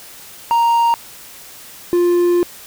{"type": "tone pair in turn", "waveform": "triangle", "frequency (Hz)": [932.3, 350.3], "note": ["A#5", "F4"], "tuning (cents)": [0, 5], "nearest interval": "octave + perfect fourth", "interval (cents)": 1695, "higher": "first", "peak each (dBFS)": -9, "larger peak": "neither", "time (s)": [[0.51, 0.94], [1.93, 2.43]], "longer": "second", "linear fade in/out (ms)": 0, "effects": ["white hiss -38 dBFS RMS until 2.66 s"]}